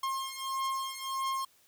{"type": "beating tone pair", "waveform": "45% pulse", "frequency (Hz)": [1068, 1069.6], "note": ["C6", "C6"], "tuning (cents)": [35, 38], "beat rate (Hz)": 1.6, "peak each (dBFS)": [-35, -36], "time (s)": [0.03, 1.45], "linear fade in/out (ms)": 5, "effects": ["white hiss -65 dBFS RMS until 1.67 s"]}